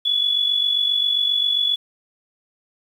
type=tone with amplitude modulation; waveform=sine; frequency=3413 Hz; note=G#7; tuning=47 cents sharp; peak=-14 dBFS; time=0.05-1.76 s; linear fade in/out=10 ms; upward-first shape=sine; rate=47.5 Hz; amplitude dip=60%; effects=8-bit